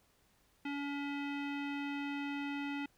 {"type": "tone with low-pass filter", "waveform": "square", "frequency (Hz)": 284, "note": "C#4", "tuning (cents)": 42, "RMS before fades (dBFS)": -39, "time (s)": [0.65, 2.86], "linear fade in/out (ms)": 5, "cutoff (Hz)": 2600, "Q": 2.9, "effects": ["pink hiss -71 dBFS RMS until 2.97 s"]}